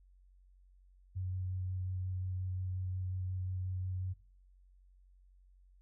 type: tone with vibrato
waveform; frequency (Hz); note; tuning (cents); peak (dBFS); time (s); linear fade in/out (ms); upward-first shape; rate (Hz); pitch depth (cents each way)
sine; 92.5; F#2; 0; -35; 1.15-4.14; 20; square; 5.6; 9
effects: noise-tail reverb RT60 0.4 s tail -17 dB re dry + added 46 Hz sine -60 dBFS peak until 5.81 s

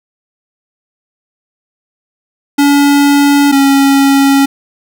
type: tone pair in turn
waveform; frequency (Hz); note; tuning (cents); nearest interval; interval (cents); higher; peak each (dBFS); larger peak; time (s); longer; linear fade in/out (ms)
square; 284.8 / 275.7; C#4 / C#4; +47 / -9; minor second; 56; first; -6; neither; 2.58-3.52 / 3.52-4.46; neither; 10
effects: none

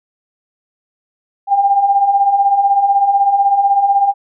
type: beating tone pair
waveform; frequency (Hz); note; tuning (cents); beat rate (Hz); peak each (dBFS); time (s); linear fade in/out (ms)
sine; 784 / 800; G5 / G5; 0 / +35; 16; -17 / -10; 1.47-4.14; 50
effects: none

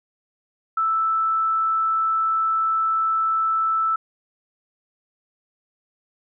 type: tone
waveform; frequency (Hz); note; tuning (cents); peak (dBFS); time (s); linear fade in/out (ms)
sine; 1318.5; E6; 0; -18; 0.77-3.96; 5
effects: none

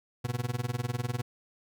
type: tone with tremolo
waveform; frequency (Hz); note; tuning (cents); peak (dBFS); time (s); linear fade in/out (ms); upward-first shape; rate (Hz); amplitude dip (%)
40% pulse; 121.6; B2; -26; -26; 0.24-1.22; 10; sine; 20; 95
effects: none

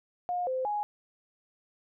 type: tone with pitch steps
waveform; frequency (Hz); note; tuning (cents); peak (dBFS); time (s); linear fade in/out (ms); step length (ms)
sine; 714 / 517 / 832; F5 / C5 / G#5; +38 / -21 / +3; -28; 0.29-0.83; 0; 180
effects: none

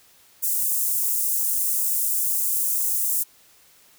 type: high-pass noise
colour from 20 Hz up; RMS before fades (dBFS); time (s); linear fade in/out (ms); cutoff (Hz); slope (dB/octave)
white; -23; 0.42-3.24; 20; 7800; 24
effects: white hiss -55 dBFS RMS until 3.98 s

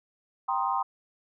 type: chord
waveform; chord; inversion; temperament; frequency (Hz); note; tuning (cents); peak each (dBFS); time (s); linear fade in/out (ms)
sine; C minor seventh; second; equal with one note detuned; 784 / 941.5 / 1046.5 / 1244.5; G5 / Bb5 / C6 / Eb6; 0 / +17 / 0 / 0; -30 / -31 / -29 / -33; 0.48-0.83; 10
effects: none

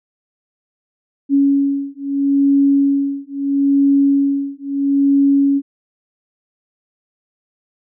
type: beating tone pair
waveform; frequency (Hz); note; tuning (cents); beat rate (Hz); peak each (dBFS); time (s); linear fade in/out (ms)
sine; 278.3 / 279.06; C#4 / C#4; +7 / +12; 0.76; -15; 1.29-5.62; 50
effects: none

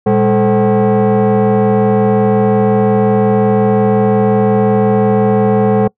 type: tone with frequency modulation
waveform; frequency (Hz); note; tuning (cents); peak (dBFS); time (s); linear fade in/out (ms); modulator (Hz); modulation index
sine; 117.2; A#2; +10; -5; 0.06-5.88; 10; 320; 1.8
effects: noise-tail reverb RT60 0.1 s tail -26 dB re dry + tanh soft clip ceiling -7 dBFS

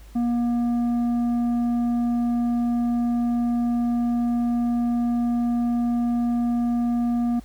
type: tone with tanh clipping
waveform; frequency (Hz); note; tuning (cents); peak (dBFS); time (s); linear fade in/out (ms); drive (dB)
sine; 238.5; A#3; +40; -21; 0.15-7.4; 10; 7
effects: added 52 Hz sine -42 dBFS peak until 7.44 s + pink hiss -54 dBFS RMS until 7.44 s

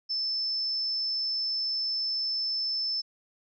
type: tone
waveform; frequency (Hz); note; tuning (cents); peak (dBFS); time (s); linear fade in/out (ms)
sine; 5274; E8; 0; -27; 0.09-3.02; 20
effects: none

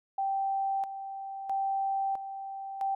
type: tone with tremolo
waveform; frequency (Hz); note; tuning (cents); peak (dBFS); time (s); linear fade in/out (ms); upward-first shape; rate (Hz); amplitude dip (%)
sine; 781; G5; -7; -27; 0.18-2.95; 5; square; 0.76; 65
effects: none

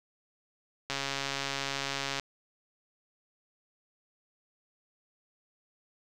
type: click train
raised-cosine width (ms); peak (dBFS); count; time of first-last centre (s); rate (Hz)
0.2; -15; 180; 0.9-2.197; 138
effects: none

